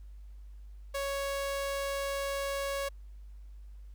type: tone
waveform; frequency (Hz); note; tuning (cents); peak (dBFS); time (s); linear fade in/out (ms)
sawtooth; 555; C#5; +2; -28; 0.94-2.89; 10
effects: added 50 Hz sine -45 dBFS peak until 3.94 s + pink hiss -73 dBFS RMS until 3.94 s